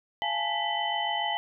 sine tone cluster, 689 / 832 / 879 / 1978 / 3040 Hz, F5 / G#5 / A5 / B6 / F#7, -24 / +3 / -2 / +2 / +46 cents, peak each -35 / -31 / -34 / -34 / -32 dBFS, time 0.22-1.37 s, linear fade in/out 0 ms, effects none

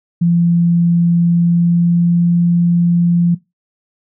sine tone with pitch glide, 171.1 to 172.49 Hz, F3 to F3, -35 to -21 cents, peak -9 dBFS, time 0.21-3.35 s, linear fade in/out 10 ms, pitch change +14 cents, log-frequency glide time 1.23-2.33 s, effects noise-tail reverb RT60 0.2 s tail -19 dB re dry

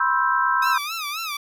sine chord, C major seventh, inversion third, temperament equal with one note detuned, 987.8 / 1056.2 / 1318.5 / 1568 Hz, B5 / C6 / E6 / G6, 0 / +16 / 0 / 0 cents, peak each -23 dBFS, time 0-0.78 s, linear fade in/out 5 ms
15% pulse tone with vibrato, 1247 Hz, D#6, 3 cents sharp, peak -20 dBFS, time 0.62-1.37 s, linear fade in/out 5 ms, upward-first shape sine, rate 3.8 Hz, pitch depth 140 cents each way
effects none

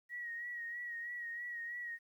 sine tone with vibrato, 1900 Hz, A#6, 33 cents sharp, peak -40 dBFS, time 0.09-1.99 s, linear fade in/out 50 ms, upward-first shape sine, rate 3.1 Hz, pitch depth 40 cents each way, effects 12-bit

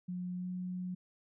sine tone with pitch glide, 180 to 181.78 Hz, F#3 to F#3, -47 to -30 cents, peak -36 dBFS, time 0.08-0.95 s, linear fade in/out 10 ms, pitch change +17 cents, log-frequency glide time 0.36-0.48 s, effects none

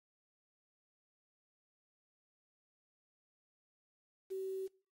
sine tone with quantisation, 382 Hz, G4, 45 cents flat, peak -37 dBFS, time 4.3-4.68 s, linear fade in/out 20 ms, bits 10, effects noise-tail reverb RT60 0.4 s tail -23 dB re dry + MP3 64 kbps

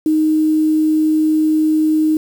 sine tone with quantisation, 311.1 Hz, D#4, in tune, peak -11 dBFS, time 0.06-2.17 s, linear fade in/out 2 ms, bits 6, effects none

